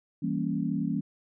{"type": "chord", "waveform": "sine", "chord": "E diminished seventh", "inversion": "none", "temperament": "equal with one note detuned", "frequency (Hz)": [164.81, 196.68, 233.1, 277.2], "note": ["E3", "G3", "Bb3", "Db4"], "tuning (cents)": [0, 6, 0, 0], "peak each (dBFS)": -32, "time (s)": [0.22, 1.01], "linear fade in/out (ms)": 10, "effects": []}